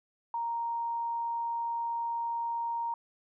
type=tone; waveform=sine; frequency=932.3 Hz; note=A#5; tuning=in tune; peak=-30 dBFS; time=0.34-2.94 s; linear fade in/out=2 ms; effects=none